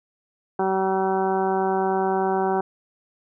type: harmonic tone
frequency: 190.7 Hz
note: G3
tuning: 47 cents flat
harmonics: 1 / 2 / 3 / 4 / 5 / 6 / 7 / 8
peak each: -29 / -23 / -34 / -24 / -29 / -37 / -36 / -37 dBFS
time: 0.59-2.61 s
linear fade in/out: 5 ms
effects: none